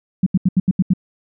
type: tone bursts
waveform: sine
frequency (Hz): 185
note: F#3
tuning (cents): 0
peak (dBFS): -10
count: 7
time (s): 0.23-0.936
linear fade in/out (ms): 5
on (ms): 34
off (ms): 78
effects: none